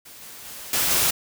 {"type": "noise with level steps", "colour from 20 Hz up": "white", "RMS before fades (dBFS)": [-44, -41, -38, -22, -20], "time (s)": [0.05, 1.11], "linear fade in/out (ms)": 10, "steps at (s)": [0.21, 0.45, 0.73, 0.91], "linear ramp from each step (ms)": 2, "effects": []}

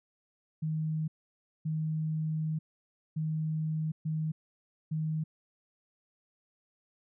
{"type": "tone bursts at uneven times", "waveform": "sine", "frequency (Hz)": 156.8, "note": "D#3", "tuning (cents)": 14, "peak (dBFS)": -29, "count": 5, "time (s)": [[0.62, 1.08], [1.65, 2.59], [3.16, 3.92], [4.05, 4.32], [4.91, 5.24]], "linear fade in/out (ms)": 10, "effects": []}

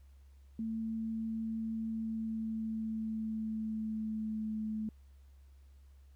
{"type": "tone with pitch glide", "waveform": "sine", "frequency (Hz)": [223.4, 216.8], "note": ["A3", "A3"], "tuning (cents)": [27, -25], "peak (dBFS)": -34, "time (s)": [0.59, 4.89], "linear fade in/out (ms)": 2, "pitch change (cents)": -52, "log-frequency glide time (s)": [1.88, 4.6], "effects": ["added 68 Hz sine -55 dBFS peak until 6.15 s", "pink hiss -75 dBFS RMS until 6.15 s"]}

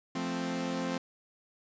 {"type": "chord", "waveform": "sawtooth", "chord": "F major", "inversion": "none", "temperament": "equal", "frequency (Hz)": [174.61, 220, 261.6], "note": ["F3", "A3", "C4"], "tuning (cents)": [0, 0, 0], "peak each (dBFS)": [-33, -35, -30], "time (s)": [0.15, 0.98], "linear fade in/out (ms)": 5, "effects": ["resampled to 16000 Hz"]}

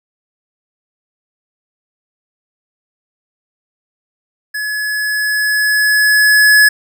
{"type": "tone with level ramp", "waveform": "square", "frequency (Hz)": 1700, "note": "G#6", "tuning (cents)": 40, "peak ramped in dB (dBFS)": [-19, -5], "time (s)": [4.54, 6.69], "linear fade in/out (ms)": 10, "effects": []}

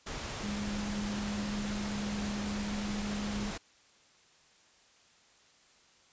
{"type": "tone in noise", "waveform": "sine", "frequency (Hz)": 206, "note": "G#3", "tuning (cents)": -14, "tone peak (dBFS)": -34, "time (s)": [0.43, 3.51], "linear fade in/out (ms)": 10, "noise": "pink", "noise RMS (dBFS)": -39, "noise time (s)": [0.06, 3.58], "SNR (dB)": 2, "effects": ["white hiss -63 dBFS RMS until 6.12 s", "resampled to 16000 Hz"]}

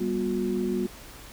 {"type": "tone cluster", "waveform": "sine", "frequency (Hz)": [196.1, 241.7, 359.6], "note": ["G3", "B3", "F#4"], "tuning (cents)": [1, -37, -49], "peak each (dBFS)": [-29, -30, -28], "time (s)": [0, 0.87], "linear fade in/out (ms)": 10, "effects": ["added 50 Hz sine -49 dBFS peak until 1.32 s", "pink hiss -46 dBFS RMS until 1.32 s"]}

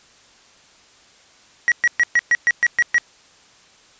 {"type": "tone bursts", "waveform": "triangle", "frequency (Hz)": 1912, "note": "A#6", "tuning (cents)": 43, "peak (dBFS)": -10, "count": 9, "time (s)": [1.68, 2.982], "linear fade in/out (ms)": 0, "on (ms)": 38, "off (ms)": 120, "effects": ["white hiss -51 dBFS RMS until 3.99 s", "resampled to 16000 Hz"]}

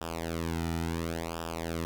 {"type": "tone with flanger", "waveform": "sawtooth", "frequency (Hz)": 82.9, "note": "E2", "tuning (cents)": 10, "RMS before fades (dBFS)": -34, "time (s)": [0.01, 1.85], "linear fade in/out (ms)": 0, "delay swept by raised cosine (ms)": [0.47, 1.87], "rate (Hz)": 0.71, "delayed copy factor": -0.9, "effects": []}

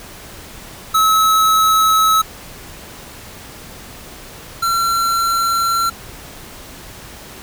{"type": "tone pair in turn", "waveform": "square", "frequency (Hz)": [1293, 1360.1], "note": ["E6", "F6"], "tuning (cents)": [-34, -46], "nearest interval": "minor second", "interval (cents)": 88, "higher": "second", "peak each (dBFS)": [-11, -15], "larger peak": "first", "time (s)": [[0.94, 2.22], [4.62, 5.9]], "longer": "neither", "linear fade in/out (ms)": 10, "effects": ["pink hiss -36 dBFS RMS until 7.42 s"]}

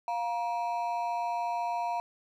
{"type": "ring-modulated tone", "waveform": "triangle", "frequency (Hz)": 825, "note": "G#5", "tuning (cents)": -12, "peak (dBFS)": -24, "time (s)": [0.08, 2], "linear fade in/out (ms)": 0, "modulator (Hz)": 123, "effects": []}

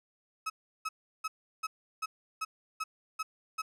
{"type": "tone bursts", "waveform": "35% pulse", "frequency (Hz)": 1285, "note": "E6", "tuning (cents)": -45, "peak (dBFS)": -30, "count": 9, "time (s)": [0.46, 3.62], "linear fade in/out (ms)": 10, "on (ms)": 40, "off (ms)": 350, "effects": ["low-pass 11000 Hz 12 dB/octave"]}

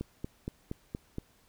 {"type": "click train", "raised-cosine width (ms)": 3, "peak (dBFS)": -22, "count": 6, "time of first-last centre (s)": [0.01, 1.184], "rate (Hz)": 4.26, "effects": ["pink hiss -65 dBFS RMS until 1.48 s"]}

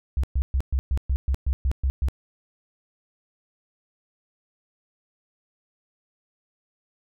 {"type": "tone bursts", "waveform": "sine", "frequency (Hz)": 66.3, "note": "C2", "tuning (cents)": 23, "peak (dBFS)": -19, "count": 11, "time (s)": [0.17, 2.085], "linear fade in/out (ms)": 0, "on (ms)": 65, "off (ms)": 120, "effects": []}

